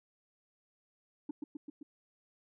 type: tone with echo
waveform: sine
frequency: 293.7 Hz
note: D4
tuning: in tune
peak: -32 dBFS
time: 1.29-1.31 s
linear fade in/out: 5 ms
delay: 130 ms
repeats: 4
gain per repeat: -3 dB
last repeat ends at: 1.83 s
effects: tanh soft clip ceiling -34 dBFS